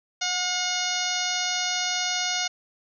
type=harmonic tone with a mistuned harmonic; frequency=721 Hz; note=F#5; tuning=45 cents flat; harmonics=1 / 2 / 3 / 4 / 5 / 6 / 7 / 8 / 9; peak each=-33 / -33 / -33 / -33 / -33 / -33 / -33 / -33 / -33 dBFS; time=0.21-2.48 s; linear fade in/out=10 ms; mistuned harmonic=1; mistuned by=+17 cents; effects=none